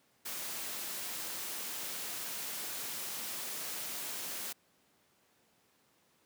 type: noise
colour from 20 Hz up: white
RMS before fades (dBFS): -40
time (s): 0.25-4.53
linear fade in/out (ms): 10
effects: pink hiss -70 dBFS RMS until 6.25 s + high-pass 150 Hz 12 dB/octave